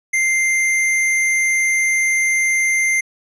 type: tone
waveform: square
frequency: 2093 Hz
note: C7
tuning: in tune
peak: -15 dBFS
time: 0.13-3.01 s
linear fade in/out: 10 ms
effects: resampled to 24000 Hz